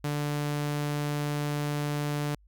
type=tone; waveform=sawtooth; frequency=146.83 Hz; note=D3; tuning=in tune; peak=-24 dBFS; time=0.04-2.35 s; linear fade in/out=5 ms; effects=added 50 Hz sine -56 dBFS peak until 2.47 s